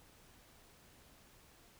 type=silence; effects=pink hiss -63 dBFS RMS until 1.79 s